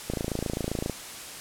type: click train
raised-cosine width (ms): 2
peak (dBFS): -15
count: 23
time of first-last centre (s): 0.1-0.897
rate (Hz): 27.6
effects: white hiss -40 dBFS RMS until 1.4 s + low-pass 11000 Hz 12 dB/octave